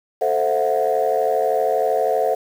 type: chord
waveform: sine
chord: F# half-diminished seventh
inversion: first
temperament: equal with one note detuned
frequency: 440 / 523.3 / 659.3 / 731.9 Hz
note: A4 / C5 / E5 / F#5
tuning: 0 / 0 / 0 / -19 cents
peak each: -21 dBFS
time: 0.21-2.35 s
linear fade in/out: 10 ms
effects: tanh soft clip ceiling -9 dBFS + 7-bit